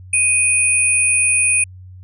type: tone pair together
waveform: sine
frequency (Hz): 2489 / 9386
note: D#7 / D9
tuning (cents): 0 / -2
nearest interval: octave + major seventh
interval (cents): 2298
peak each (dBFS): -15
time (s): 0.13-1.64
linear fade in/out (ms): 5
effects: added 92 Hz sine -35 dBFS peak until 2.03 s